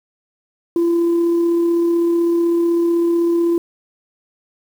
sine tone with amplitude modulation, 340 Hz, F4, 46 cents flat, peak -10 dBFS, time 0.76-3.58 s, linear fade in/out 2 ms, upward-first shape sine, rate 35.9 Hz, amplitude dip 25%, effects tanh soft clip ceiling -11 dBFS + 7-bit

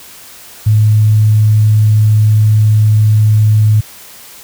sine tone, 107.3 Hz, A2, 43 cents flat, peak -5 dBFS, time 0.66-3.81 s, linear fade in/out 10 ms, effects white hiss -35 dBFS RMS until 4.43 s

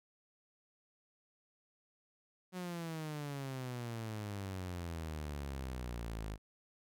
sawtooth exponential sweep, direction down, 185 to 51.4 Hz, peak -36 dBFS, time 2.52-6.38 s, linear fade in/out 50 ms, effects none

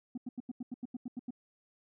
sine tone bursts, 246.6 Hz, B3, 2 cents flat, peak -34 dBFS, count 11, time 0.15-1.307 s, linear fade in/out 5 ms, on 27 ms, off 86 ms, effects tanh soft clip ceiling -34 dBFS

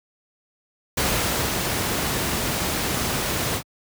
pink noise with ADSR envelope, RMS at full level -21 dBFS, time 0.97-3.63 s, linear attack 7 ms, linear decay 540 ms, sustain -3 dB, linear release 78 ms, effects high-pass 60 Hz 12 dB/octave

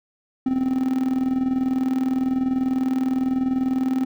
triangle tone with tremolo, 260.5 Hz, C4, 7 cents flat, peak -15 dBFS, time 0.46-4.05 s, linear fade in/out 5 ms, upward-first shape square, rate 20 Hz, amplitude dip 55%, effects none

